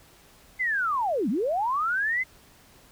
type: linear two-way sweep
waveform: sine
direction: down then up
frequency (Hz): 2093 to 180.5 to 2093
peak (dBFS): -23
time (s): 0.59-2.24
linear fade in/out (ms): 20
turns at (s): 1.29
effects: pink hiss -55 dBFS RMS until 2.91 s